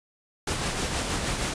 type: noise with tremolo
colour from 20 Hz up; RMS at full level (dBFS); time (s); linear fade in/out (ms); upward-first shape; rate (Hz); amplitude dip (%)
pink; -27; 0.47-1.54; 5; sine; 6.4; 35
effects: resampled to 22050 Hz